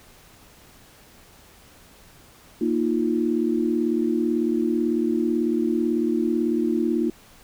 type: chord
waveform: sine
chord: Bb suspended fourth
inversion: none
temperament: equal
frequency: 233.1 / 311.1 / 349.2 Hz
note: Bb3 / Eb4 / F4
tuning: 0 / 0 / 0 cents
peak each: -24 dBFS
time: 2.61-7.1 s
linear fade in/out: 5 ms
effects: pink hiss -51 dBFS RMS until 7.43 s